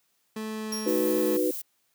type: tone with pitch glide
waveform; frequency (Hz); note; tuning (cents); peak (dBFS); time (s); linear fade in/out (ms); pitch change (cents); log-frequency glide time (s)
30% pulse; 217.7 to 216.4; A3 to A3; -18 to -29; -29; 0.36-1.37; 5; -11; 0.5-0.79
type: tone with exponential decay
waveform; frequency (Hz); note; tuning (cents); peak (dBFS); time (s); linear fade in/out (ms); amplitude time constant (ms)
sawtooth; 5588; F8; 0; -26; 0.72-1.18; 5; 100
type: chord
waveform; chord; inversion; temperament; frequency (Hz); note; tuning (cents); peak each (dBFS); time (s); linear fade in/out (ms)
sine; B major; first; just; 308.7 / 370.4 / 493.9; D#4 / F#4 / B4; -14 / +2 / 0; -27; 0.86-1.51; 5
type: noise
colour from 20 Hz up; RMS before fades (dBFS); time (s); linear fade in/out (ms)
violet; -35; 0.87-1.62; 10
effects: white hiss -71 dBFS RMS until 1.94 s + high-pass 100 Hz 12 dB/octave